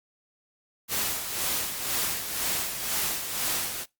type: noise with tremolo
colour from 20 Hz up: white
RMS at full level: -27 dBFS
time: 0.88-3.86 s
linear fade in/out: 50 ms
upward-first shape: sine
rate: 2 Hz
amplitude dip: 55%
effects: noise-tail reverb RT60 0.2 s tail -23 dB re dry + Opus 48 kbps